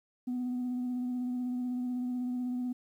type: tone with vibrato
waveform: sine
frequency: 248.5 Hz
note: B3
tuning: 11 cents sharp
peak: -29 dBFS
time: 0.27-2.73 s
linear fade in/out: 10 ms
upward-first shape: triangle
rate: 16 Hz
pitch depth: 24 cents each way
effects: tanh soft clip ceiling -29 dBFS + 11-bit